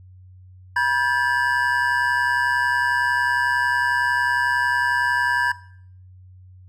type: tone cluster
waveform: triangle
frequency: 970 / 1592 / 1723 Hz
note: B5 / G6 / A6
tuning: -31 / +26 / -37 cents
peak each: -20 dBFS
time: 0.76-5.52 s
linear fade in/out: 5 ms
effects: noise-tail reverb RT60 0.6 s tail -19 dB re dry + added 92 Hz sine -43 dBFS peak until 6.68 s